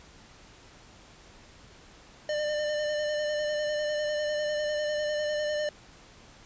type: tone with vibrato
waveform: square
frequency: 600 Hz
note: D5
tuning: 37 cents sharp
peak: -28 dBFS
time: 2.29-5.69 s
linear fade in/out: 2 ms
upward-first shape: square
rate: 10 Hz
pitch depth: 16 cents each way
effects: pink hiss -53 dBFS RMS until 6.45 s + resampled to 16000 Hz